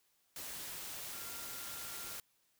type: tone in noise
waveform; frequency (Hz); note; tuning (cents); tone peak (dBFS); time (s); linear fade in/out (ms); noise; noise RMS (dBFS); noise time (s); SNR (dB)
sine; 1389; F6; -10; -55; 1.13-2.16; 2; white; -45; 0.36-2.2; -13
effects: white hiss -75 dBFS RMS until 2.59 s